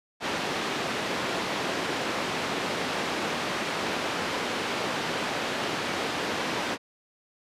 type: band-pass noise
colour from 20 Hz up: pink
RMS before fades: -30 dBFS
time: 0.2-6.78 s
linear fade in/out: 50 ms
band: 250 to 4000 Hz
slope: 12 dB/octave
effects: resampled to 32000 Hz